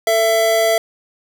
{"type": "tone pair together", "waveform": "square", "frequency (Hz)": [445.4, 667.3], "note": ["A4", "E5"], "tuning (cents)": [21, 21], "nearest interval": "perfect fifth", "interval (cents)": 700, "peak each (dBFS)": [-21, -14], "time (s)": [0.07, 0.78], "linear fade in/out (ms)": 2, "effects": []}